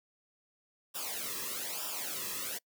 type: noise with flanger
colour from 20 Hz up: white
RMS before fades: -38 dBFS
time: 0.94-2.59 s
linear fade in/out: 20 ms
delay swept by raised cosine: 0.47 to 1.37 ms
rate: 1.1 Hz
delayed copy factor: -0.85
effects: noise-tail reverb RT60 0.1 s tail -26 dB re dry